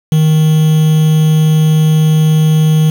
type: tone with quantisation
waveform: triangle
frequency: 156.1 Hz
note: D#3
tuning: 6 cents sharp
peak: -4 dBFS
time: 0.12-2.9 s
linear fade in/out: 2 ms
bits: 4
effects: none